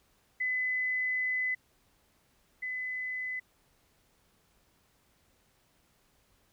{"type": "tone pair in turn", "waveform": "sine", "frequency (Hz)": [2013, 2013], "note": ["B6", "B6"], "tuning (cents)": [33, 33], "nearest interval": "unison", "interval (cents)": 0, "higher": "neither", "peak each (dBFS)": [-28, -33], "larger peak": "first", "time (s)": [[0.4, 1.55], [2.62, 3.4]], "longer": "first", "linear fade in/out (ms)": 10, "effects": ["pink hiss -69 dBFS RMS until 6.52 s"]}